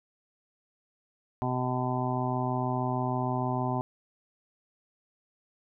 harmonic tone, 126.4 Hz, B2, 41 cents sharp, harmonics 1 / 2 / 3 / 5 / 6 / 7 / 8, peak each -31 / -33 / -37 / -37 / -35 / -36 / -37 dBFS, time 1.42-3.81 s, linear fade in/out 0 ms, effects none

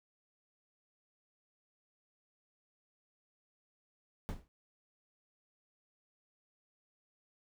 brown noise with exponential decay, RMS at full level -34 dBFS, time 4.29-4.48 s, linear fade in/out 0 ms, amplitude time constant 41 ms, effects none

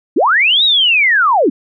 sine linear two-way sweep, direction up then down, 220 to 3893 to 220 Hz, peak -8 dBFS, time 0.16-1.5 s, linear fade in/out 10 ms, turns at 0.64 s, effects none

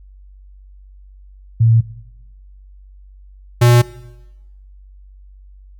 sine / square tone pair in turn, 113.8 / 120.57 Hz, A#2 / B2, -41 / -41 cents, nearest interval minor second, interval 100 cents, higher second, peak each -8 dBFS, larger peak neither, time 1.6-1.81 / 3.61-3.82 s, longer neither, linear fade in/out 10 ms, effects noise-tail reverb RT60 1.0 s tail -19 dB re dry + added 48 Hz sine -39 dBFS peak until 5.79 s

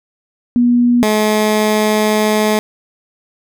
sine / 15% pulse tone pair in turn, 241.9 / 213.8 Hz, B3 / A3, -36 / -49 cents, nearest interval major second, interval 213 cents, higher first, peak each -8 / -5 dBFS, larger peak second, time 0.56-1.03 / 1.03-2.59 s, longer second, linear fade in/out 0 ms, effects none

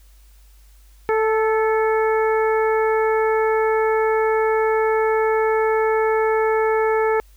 harmonic tone with a mistuned harmonic, 440 Hz, A4, in tune, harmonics 1 / 2 / 3 / 4 / 5, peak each -17 / -23 / -27 / -29 / -31 dBFS, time 1.09-7.2 s, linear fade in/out 0 ms, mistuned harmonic 4, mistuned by -28 cents, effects added 50 Hz sine -46 dBFS peak until 7.36 s + white hiss -58 dBFS RMS until 7.36 s

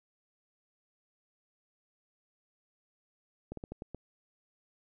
slowing click train, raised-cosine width 2 ms, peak -27 dBFS, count 6, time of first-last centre 3.52-3.947 s, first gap 53 ms, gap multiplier 1.24, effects none

